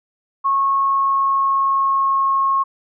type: tone with pitch glide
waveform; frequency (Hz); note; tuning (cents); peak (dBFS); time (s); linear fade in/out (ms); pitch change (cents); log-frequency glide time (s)
sine; 1095 to 1086.8; C#6 to C#6; -22 to -35; -14; 0.44-2.64; 20; -13; 0.75-2.27
effects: none